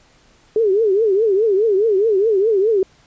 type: tone with vibrato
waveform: sine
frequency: 415.3 Hz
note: G#4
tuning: in tune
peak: -12 dBFS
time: 0.56-2.83 s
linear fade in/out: 2 ms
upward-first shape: triangle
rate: 4.8 Hz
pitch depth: 210 cents each way
effects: pink hiss -53 dBFS RMS until 3.06 s + resampled to 16000 Hz